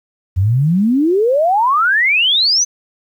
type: exponential sweep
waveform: sine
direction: up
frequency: 87.31 to 6260 Hz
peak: -10 dBFS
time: 0.36-2.65 s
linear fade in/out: 20 ms
effects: 8-bit